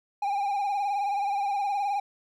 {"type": "tone with vibrato", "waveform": "triangle", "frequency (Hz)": 805, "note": "G5", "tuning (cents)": 46, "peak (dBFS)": -23, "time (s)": [0.22, 2], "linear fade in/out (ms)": 5, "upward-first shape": "sine", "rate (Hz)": 19, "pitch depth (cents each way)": 55, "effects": []}